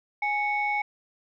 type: tone pair together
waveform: sine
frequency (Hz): 830.4 / 2217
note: G#5 / C#7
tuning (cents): 0 / 0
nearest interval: octave + perfect fourth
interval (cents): 1700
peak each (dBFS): -26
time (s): 0.22-0.82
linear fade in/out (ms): 5
effects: tanh soft clip ceiling -17 dBFS